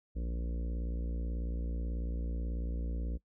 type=harmonic tone; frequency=58.27 Hz; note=A#1; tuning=in tune; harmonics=1 / 3 / 4 / 5 / 6 / 7 / 8 / 9 / 10; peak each=-33 / -45 / -49 / -48 / -56 / -60 / -53 / -57 / -62 dBFS; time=0.15-3.18 s; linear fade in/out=20 ms; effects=noise-tail reverb RT60 0.1 s tail -21 dB re dry